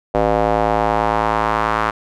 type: tone with band-pass filter sweep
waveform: square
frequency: 54.6 Hz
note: A1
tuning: 13 cents flat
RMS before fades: -17 dBFS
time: 0.14-1.91 s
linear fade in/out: 10 ms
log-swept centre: 610 to 1200 Hz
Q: 2.2
effects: none